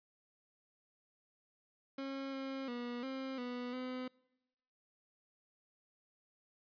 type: tone with pitch steps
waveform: 30% pulse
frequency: 271.5 / 268.8 / 241.8 / 265.4 / 246.1 / 254.5 Hz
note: C#4 / C4 / B3 / C4 / B3 / C4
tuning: -36 / +47 / -36 / +25 / -6 / -48 cents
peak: -37 dBFS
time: 1.98-4.08 s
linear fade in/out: 5 ms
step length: 350 ms
effects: noise-tail reverb RT60 1.0 s tail -25 dB re dry + resampled to 11025 Hz